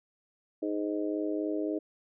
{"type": "harmonic tone", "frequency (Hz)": 103.7, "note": "G#2", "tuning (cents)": -2, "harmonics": [3, 4, 5, 6], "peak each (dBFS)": [-31, -35, -39, -38], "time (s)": [0.62, 1.79], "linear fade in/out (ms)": 10, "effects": []}